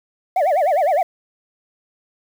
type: tone with vibrato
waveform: sine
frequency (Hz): 663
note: E5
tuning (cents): +10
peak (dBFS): -11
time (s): 0.36-1.03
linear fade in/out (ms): 5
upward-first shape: sine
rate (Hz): 9.8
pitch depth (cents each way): 270
effects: tanh soft clip ceiling -13 dBFS + 7-bit